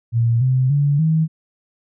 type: tone with pitch steps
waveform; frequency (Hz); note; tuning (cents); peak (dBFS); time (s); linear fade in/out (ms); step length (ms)
sine; 116.54 / 129.31 / 143.48 / 159.2; A#2 / C3 / D3 / D#3; 0 / -20 / -40 / +40; -13; 0.12-1.28; 50; 290
effects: none